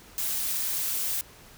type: noise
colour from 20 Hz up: blue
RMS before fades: -29 dBFS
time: 0.18-1.21 s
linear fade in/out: 0 ms
effects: pink hiss -51 dBFS RMS until 1.57 s